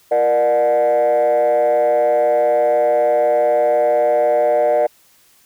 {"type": "tone with frequency modulation", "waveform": "sine", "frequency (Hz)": 601, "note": "D5", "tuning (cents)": 40, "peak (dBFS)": -10, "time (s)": [0.11, 4.87], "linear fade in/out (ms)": 10, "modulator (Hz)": 128, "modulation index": 0.96, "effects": ["tanh soft clip ceiling -10 dBFS", "white hiss -53 dBFS RMS until 5.45 s"]}